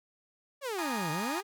sawtooth exponential two-way sweep, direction down then up, 587.3 to 146.83 to 423.6 Hz, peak -29 dBFS, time 0.61-1.43 s, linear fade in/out 50 ms, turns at 1.11 s
30% pulse chord, Ab suspended second, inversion none, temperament equal with one note detuned, 830.6 / 932.3 / 1231.6 Hz, Ab5 / Bb5 / Eb6, 0 / 0 / -18 cents, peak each -36 dBFS, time 0.78-1.41 s, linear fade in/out 10 ms
effects none

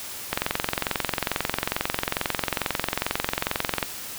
click train, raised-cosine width 0.3 ms, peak -6 dBFS, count 79, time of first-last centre 0.33-3.828 s, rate 22.3 Hz, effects white hiss -36 dBFS RMS until 4.18 s

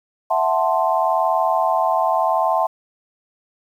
sine chord, F# half-diminished seventh, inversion third, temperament equal, 659.3 / 740 / 880 / 1046.5 Hz, E5 / F#5 / A5 / C6, 0 / 0 / 0 / 0 cents, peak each -20 / -21 / -21 / -22 dBFS, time 0.3-2.67 s, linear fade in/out 10 ms, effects 8-bit

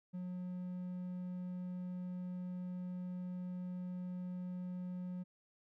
triangle tone, 180.7 Hz, F#3, 41 cents flat, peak -38 dBFS, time 0.13-5.24 s, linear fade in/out 20 ms, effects none

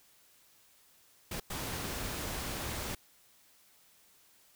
pink noise bursts at uneven times, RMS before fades -38 dBFS, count 2, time 1.31-1.4 / 1.5-2.95 s, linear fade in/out 5 ms, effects white hiss -64 dBFS RMS until 4.55 s

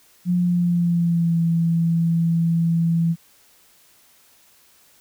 sine tone with pitch glide, 177.7 to 166.76 Hz, F3 to E3, +30 to +20 cents, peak -16 dBFS, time 0.25-3.16 s, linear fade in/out 50 ms, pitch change -110 cents, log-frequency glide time 0.35-1.39 s, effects white hiss -55 dBFS RMS until 5 s

